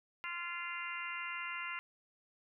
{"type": "harmonic tone", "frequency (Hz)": 346.1, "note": "F4", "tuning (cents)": -16, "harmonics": [3, 4, 5, 6, 7, 8], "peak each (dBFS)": [-46, -45, -50, -43, -50, -45], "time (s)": [0.24, 1.79], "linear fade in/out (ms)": 0, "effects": []}